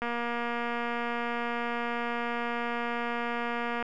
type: click train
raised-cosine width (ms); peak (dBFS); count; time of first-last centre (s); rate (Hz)
0.5; -18; 903; 0.02-3.826; 237
effects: none